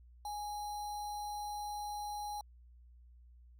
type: tone with sample-and-hold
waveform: sine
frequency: 830.6 Hz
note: G#5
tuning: in tune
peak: -38 dBFS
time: 0.25-2.41 s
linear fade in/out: 2 ms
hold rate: 4900 Hz
effects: added 60 Hz sine -56 dBFS peak until 3.59 s + AAC 64 kbps